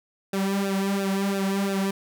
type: tone with flanger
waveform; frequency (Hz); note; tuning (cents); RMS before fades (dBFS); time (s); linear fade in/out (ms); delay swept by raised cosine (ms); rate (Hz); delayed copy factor
sawtooth; 196; G3; 0; -25; 0.33-1.91; 5; 0.93 to 3.73; 2.9; -0.85
effects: none